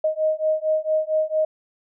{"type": "beating tone pair", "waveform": "sine", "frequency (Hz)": [622.3, 626.7], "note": ["D#5", "D#5"], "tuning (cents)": [0, 12], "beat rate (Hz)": 4.4, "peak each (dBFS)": -22, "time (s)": [0.04, 1.45], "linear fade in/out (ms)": 5, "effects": []}